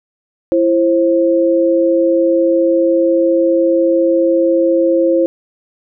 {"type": "tone pair together", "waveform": "sine", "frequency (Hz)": [335, 530.7], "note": ["E4", "C5"], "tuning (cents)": [28, 24], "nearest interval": "minor sixth", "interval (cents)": 796, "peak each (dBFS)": -12, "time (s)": [0.52, 5.26], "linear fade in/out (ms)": 0, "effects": []}